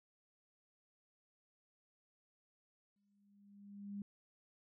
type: tone with exponential growth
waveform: sine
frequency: 201.7 Hz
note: G3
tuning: 50 cents sharp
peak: -40 dBFS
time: 2.96-4.02 s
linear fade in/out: 2 ms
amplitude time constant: 230 ms
effects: none